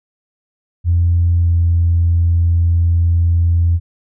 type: tone with pitch glide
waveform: sine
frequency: 86 to 85.06 Hz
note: F2 to F2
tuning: -26 to -45 cents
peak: -9 dBFS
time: 0.84-3.8 s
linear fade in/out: 50 ms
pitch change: -19 cents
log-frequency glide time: 1.41-1.48 s
effects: tanh soft clip ceiling -5 dBFS